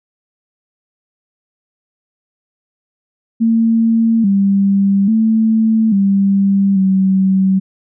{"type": "tone with pitch steps", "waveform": "sine", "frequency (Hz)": [226.9, 197.4, 221.7, 197, 190.8], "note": ["A#3", "G3", "A3", "G3", "G3"], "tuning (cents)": [-47, 12, 13, 9, -47], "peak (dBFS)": -9, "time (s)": [3.4, 7.6], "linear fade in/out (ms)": 20, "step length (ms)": 840, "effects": []}